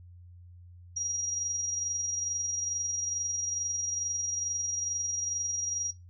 sine tone with amplitude modulation, 5720 Hz, F8, 41 cents sharp, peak -28 dBFS, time 0.96-5.91 s, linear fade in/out 10 ms, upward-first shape sine, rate 22.3 Hz, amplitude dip 50%, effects noise-tail reverb RT60 0.2 s tail -17 dB re dry + added 88 Hz sine -48 dBFS peak until 6.09 s

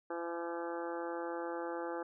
harmonic tone with a mistuned harmonic, 169.7 Hz, F3, 49 cents flat, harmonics 2 / 3 / 4 / 5 / 6 / 7 / 8 / 9 / 10, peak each -41 / -41 / -49 / -44 / -54 / -48 / -52 / -50 / -58 dBFS, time 0.1-2.03 s, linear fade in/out 5 ms, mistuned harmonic 9, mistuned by +15 cents, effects none

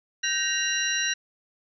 sine tone cluster, 1549 / 1871 / 2798 / 3969 / 5720 Hz, G6 / A#6 / F7 / B7 / F8, -21 / +6 / +3 / +8 / +41 cents, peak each -30 dBFS, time 0.23-1.14 s, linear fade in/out 10 ms, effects none

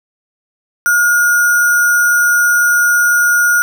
sine tone with sample-and-hold, 1434 Hz, F6, 45 cents sharp, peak -8 dBFS, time 0.86-3.62 s, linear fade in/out 0 ms, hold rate 7350 Hz, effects none

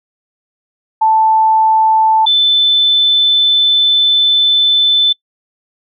sine tone pair in turn, 880 / 3520 Hz, A5 / A7, 0 / 0 cents, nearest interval 2 octaves, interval 2400 cents, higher second, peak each -7 dBFS, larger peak neither, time 1.01-2.26 / 2.26-5.13 s, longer second, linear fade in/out 10 ms, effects noise-tail reverb RT60 0.1 s tail -25 dB re dry

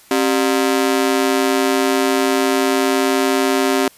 sawtooth ring-modulated tone, 329.6 Hz, E4, in tune, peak -7 dBFS, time 0.11-3.88 s, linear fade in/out 2 ms, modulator 60.2 Hz, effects white hiss -47 dBFS RMS until 3.97 s + resampled to 32000 Hz

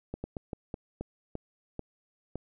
slowing click train, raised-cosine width 2 ms, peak -22 dBFS, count 9, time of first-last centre 0.14-2.356 s, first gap 100 ms, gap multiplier 1.28, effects none

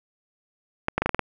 clicks, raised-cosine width 0.5 ms, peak -7 dBFS, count 7, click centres 0.884 / 0.98 / 1.02 / 1.06 / 1.093 / 1.146 / 1.193 s, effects none

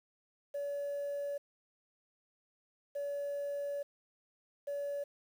sine tone bursts at uneven times, 570 Hz, C#5, 48 cents sharp, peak -33 dBFS, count 3, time 0.54-1.38 / 2.95-3.83 / 4.67-5.04 s, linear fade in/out 10 ms, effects tanh soft clip ceiling -33 dBFS + 10-bit

